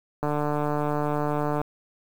click train, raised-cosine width 1 ms, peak -13 dBFS, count 206, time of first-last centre 0.23-1.615 s, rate 148 Hz, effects 7-bit

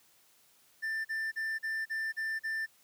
triangle tone bursts, 1780 Hz, A6, 20 cents sharp, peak -30 dBFS, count 7, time 0.82-2.664 s, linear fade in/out 20 ms, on 230 ms, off 39 ms, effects white hiss -65 dBFS RMS until 2.83 s + high-pass 80 Hz 12 dB/octave

